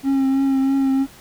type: tone with vibrato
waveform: triangle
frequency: 270 Hz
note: C#4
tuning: 45 cents flat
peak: -13 dBFS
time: 0.03-1.07 s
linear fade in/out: 50 ms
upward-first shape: triangle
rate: 3.1 Hz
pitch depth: 26 cents each way
effects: pink hiss -45 dBFS RMS until 1.2 s